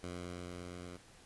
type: tone with level ramp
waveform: 10% pulse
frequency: 88.6 Hz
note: F2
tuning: 25 cents sharp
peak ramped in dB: -33 to -38 dBFS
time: 0.03-0.97 s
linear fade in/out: 5 ms
effects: pink hiss -60 dBFS RMS until 1.25 s + resampled to 24000 Hz